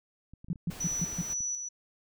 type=clicks; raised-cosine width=5 ms; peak=-36 dBFS; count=12; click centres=0.336 / 0.445 / 0.485 / 0.558 / 0.677 / 0.728 / 0.837 / 0.917 / 0.998 / 1.128 / 1.193 / 1.406 s
type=tone bursts; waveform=sine; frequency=170.3 Hz; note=F3; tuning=43 cents flat; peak=-27 dBFS; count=5; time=0.5-1.215 s; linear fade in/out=2 ms; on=31 ms; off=140 ms
type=noise; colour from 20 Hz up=pink; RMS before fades=-45 dBFS; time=0.7-1.34 s; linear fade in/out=10 ms
type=tone with tremolo; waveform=sine; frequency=5920 Hz; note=F#8; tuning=in tune; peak=-30 dBFS; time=0.8-1.69 s; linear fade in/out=10 ms; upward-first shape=square; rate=2 Hz; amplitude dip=45%
effects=none